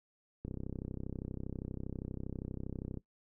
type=click train; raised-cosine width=3 ms; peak=-27 dBFS; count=83; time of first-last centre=0.45-2.973 s; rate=32.5 Hz; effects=noise-tail reverb RT60 0.1 s tail -17 dB re dry